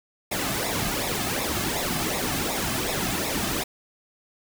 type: noise with flanger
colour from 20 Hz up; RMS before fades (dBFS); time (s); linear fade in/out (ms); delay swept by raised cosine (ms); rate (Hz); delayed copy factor
pink; -27; 0.31-3.64; 10; 0.65 to 2.15; 2.7; -0.7
effects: none